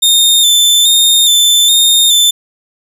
sawtooth tone with vibrato, 3600 Hz, A7, 39 cents sharp, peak -3 dBFS, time 0.02-2.31 s, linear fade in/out 10 ms, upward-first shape square, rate 1.2 Hz, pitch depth 31 cents each way, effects none

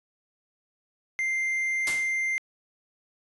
triangle tone, 2093 Hz, C7, in tune, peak -23 dBFS, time 1.19-2.38 s, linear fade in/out 0 ms
white noise with exponential decay, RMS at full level -28 dBFS, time 1.87-2.2 s, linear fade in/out 1 ms, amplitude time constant 71 ms
effects resampled to 24000 Hz

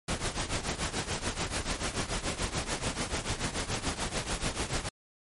pink noise with tremolo, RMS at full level -29 dBFS, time 0.08-4.89 s, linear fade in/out 5 ms, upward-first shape triangle, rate 6.9 Hz, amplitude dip 85%, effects MP3 48 kbps

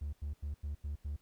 triangle tone bursts, 73 Hz, D2, 10 cents flat, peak -33 dBFS, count 6, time 0.01-1.165 s, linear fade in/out 10 ms, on 120 ms, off 87 ms, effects tanh soft clip ceiling -30 dBFS + pink hiss -72 dBFS RMS until 1.21 s

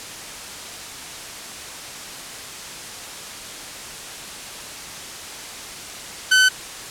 sawtooth tone, 1516 Hz, F#6, 42 cents sharp, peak -8 dBFS, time 6.31-6.49 s, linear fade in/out 10 ms, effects white hiss -34 dBFS RMS until 6.9 s + low-pass 9000 Hz 12 dB/octave

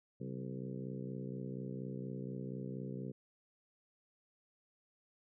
harmonic tone with a mistuned harmonic, 64.2 Hz, C2, 32 cents flat, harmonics 2 / 3 / 4 / 5 / 6 / 7 / 8, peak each -44 / -45 / -48 / -54 / -50 / -51 / -55 dBFS, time 0.2-3.12 s, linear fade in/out 10 ms, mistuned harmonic 2, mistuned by +96 cents, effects none

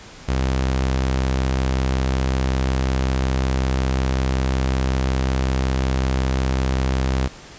sawtooth tone, 65.41 Hz, C2, in tune, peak -14 dBFS, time 0.28-7.28 s, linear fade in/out 10 ms, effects pink hiss -41 dBFS RMS until 7.58 s + resampled to 16000 Hz

